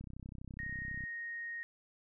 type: click train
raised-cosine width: 5 ms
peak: -34 dBFS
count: 34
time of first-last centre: 0.01-1.038 s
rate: 32.1 Hz
type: tone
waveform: sine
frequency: 1864.7 Hz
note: A#6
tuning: in tune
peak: -39 dBFS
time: 0.59-1.63 s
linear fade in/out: 0 ms
effects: none